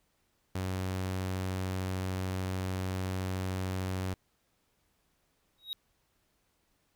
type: tone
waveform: sawtooth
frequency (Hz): 93.5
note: F#2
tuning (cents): +19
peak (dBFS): -28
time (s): 0.55-4.14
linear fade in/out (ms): 5
type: tone with exponential growth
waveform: triangle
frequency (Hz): 3799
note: A#7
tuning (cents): +32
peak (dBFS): -29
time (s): 5.58-5.73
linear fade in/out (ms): 0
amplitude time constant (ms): 31
effects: pink hiss -74 dBFS RMS until 6.95 s